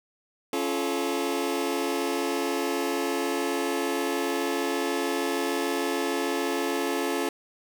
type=chord; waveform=sawtooth; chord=Db augmented; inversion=none; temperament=just; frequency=277.2 / 346.5 / 433.1 Hz; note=Db4 / F4 / A4; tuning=0 / -14 / -27 cents; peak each=-26 dBFS; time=0.53-7.29 s; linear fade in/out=2 ms; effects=none